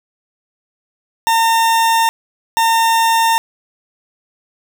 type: tone bursts at uneven times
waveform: 40% pulse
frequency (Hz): 910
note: A#5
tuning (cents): -42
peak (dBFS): -10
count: 2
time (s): 1.27-2.09 / 2.57-3.38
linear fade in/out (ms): 0
effects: none